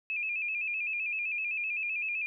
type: tone with vibrato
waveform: sine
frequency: 2500 Hz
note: D#7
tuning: 8 cents sharp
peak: -30 dBFS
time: 0.1-2.26 s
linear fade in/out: 0 ms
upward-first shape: square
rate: 7.8 Hz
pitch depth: 63 cents each way
effects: none